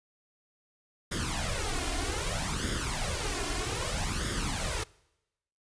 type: noise with flanger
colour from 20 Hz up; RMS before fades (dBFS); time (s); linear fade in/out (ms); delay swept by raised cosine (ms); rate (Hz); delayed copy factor
pink; -32; 1.11-4.84; 10; 0.58 to 2.88; 0.63; +0.7
effects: noise-tail reverb RT60 0.9 s tail -23 dB re dry + resampled to 22050 Hz